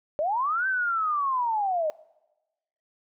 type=linear two-way sweep; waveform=sine; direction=up then down; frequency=569 to 1568 to 596 Hz; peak=-23 dBFS; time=0.19-1.9 s; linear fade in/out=0 ms; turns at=0.67 s; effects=noise-tail reverb RT60 1.0 s tail -22 dB re dry